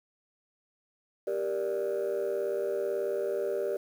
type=chord; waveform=sine; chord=G minor; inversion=none; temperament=just; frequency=392 / 470.4 / 588 Hz; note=G4 / Bb4 / D5; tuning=0 / +16 / +2 cents; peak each=-30 / -32 / -31 dBFS; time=1.27-3.77 s; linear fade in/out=5 ms; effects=tanh soft clip ceiling -24 dBFS + 9-bit